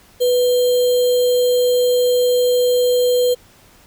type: tone with sample-and-hold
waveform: sine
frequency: 493.9 Hz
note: B4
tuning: in tune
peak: -12 dBFS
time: 0.2-3.35 s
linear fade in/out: 20 ms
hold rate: 3675 Hz
effects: pink hiss -49 dBFS RMS until 3.86 s